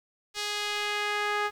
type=tone with band-pass filter sweep; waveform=sawtooth; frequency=415.3 Hz; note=G#4; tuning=in tune; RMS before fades=-30 dBFS; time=0.34-1.51 s; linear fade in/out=50 ms; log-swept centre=4500 to 1400 Hz; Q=1.1; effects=9-bit